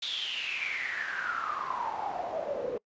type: noise with band-pass filter sweep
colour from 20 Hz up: pink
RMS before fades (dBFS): -34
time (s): 0.02-2.78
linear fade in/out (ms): 5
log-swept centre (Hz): 3700 to 470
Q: 10
effects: noise-tail reverb RT60 0.1 s tail -25 dB re dry + resampled to 16000 Hz